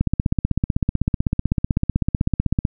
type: click train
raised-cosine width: 5 ms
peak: -5 dBFS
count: 43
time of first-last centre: 0.01-2.652 s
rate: 15.9 Hz
effects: none